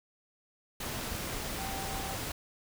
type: tone in noise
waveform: sine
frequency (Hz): 778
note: G5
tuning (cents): -13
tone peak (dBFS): -41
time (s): 1.58-2.14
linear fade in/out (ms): 5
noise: pink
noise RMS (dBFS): -37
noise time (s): 0.8-2.32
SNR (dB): -7
effects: none